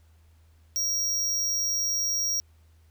square tone, 5650 Hz, F8, 19 cents sharp, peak -25 dBFS, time 0.76-2.4 s, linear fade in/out 0 ms, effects added 80 Hz sine -55 dBFS peak until 2.9 s + pink hiss -68 dBFS RMS until 2.9 s

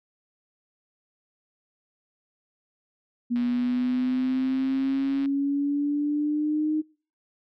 sine exponential sweep, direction up, 240 to 310 Hz, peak -22 dBFS, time 3.3-6.82 s, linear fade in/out 20 ms
click train, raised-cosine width 0.3 ms, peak -28 dBFS, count 261, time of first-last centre 3.36-5.258 s, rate 137 Hz
effects noise-tail reverb RT60 0.4 s tail -25 dB re dry

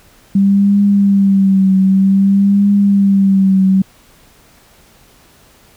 sine tone with vibrato, 196 Hz, G3, in tune, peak -7 dBFS, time 0.35-3.82 s, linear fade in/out 5 ms, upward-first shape triangle, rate 0.53 Hz, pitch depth 56 cents each way, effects pink hiss -47 dBFS RMS until 5.76 s

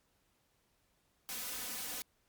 white noise with comb filter, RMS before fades -41 dBFS, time 1.29-2.02 s, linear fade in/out 0 ms, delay 4 ms, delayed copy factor +1, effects pink hiss -75 dBFS RMS until 2.28 s + MP3 96 kbps

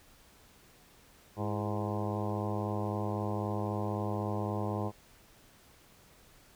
harmonic tone with a mistuned harmonic, 103.83 Hz, G#2, in tune, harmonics 1 / 2 / 3 / 4 / 5 / 6 / 7 / 8 / 9 / 10, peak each -35 / -38 / -40 / -41 / -42 / -43 / -43 / -44 / -45 / -45 dBFS, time 1.36-4.92 s, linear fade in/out 50 ms, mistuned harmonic 3, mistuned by +77 cents, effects pink hiss -60 dBFS RMS until 6.55 s

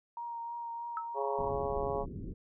sine tone with vibrato, 937 Hz, A#5, 9 cents sharp, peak -37 dBFS, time 0.17-1.5 s, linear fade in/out 2 ms, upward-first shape triangle, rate 3.2 Hz, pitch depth 17 cents each way
sine tone with exponential decay, 1302 Hz, E6, 22 cents flat, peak -30 dBFS, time 0.97-1.09 s, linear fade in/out 1 ms, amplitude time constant 24 ms
harmonic tone, 138.59 Hz, C#3, in tune, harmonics 3 / 4 / 5 / 6 / 7 / 8, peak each -35 / -37 / -39 / -41 / -42 / -43 dBFS, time 1.14-2.06 s, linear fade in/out 50 ms
pink low-pass noise, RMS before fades -41 dBFS, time 1.38-2.34 s, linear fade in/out 10 ms, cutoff 410 Hz, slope 48 dB/octave
effects none

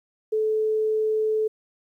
sine tone, 434.2 Hz, A4, 23 cents flat, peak -20 dBFS, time 0.32-1.48 s, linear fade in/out 10 ms, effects 10-bit

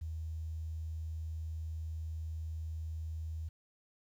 sine tone with quantisation, 80 Hz, D#2, 49 cents sharp, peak -37 dBFS, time 0.01-3.49 s, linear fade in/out 10 ms, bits 11, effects none

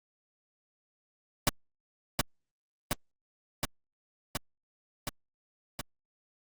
pink noise with echo, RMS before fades -24 dBFS, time 1.47-1.49 s, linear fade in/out 0 ms, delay 720 ms, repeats 6, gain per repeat -2 dB, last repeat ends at 5.81 s, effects Opus 48 kbps

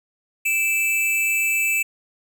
square tone pair together, 2337 / 2634 Hz, D7 / E7, -9 / -2 cents, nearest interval major second, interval 207 cents, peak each -26 / -20 dBFS, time 0.45-1.83 s, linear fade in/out 10 ms, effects none

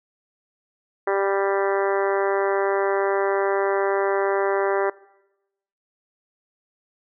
harmonic tone, 196.8 Hz, G3, 7 cents sharp, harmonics 2 / 3 / 4 / 5 / 6 / 7 / 8 / 9 / 10, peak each -22 / -26 / -28 / -30 / -32 / -33 / -34 / -35 / -36 dBFS, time 1.07-4.9 s, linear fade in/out 5 ms, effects noise-tail reverb RT60 0.9 s tail -21 dB re dry

